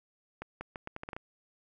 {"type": "accelerating click train", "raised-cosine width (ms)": 0.5, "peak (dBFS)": -24, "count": 9, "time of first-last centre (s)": [0.42, 1.165], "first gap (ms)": 190, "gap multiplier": 0.78, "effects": []}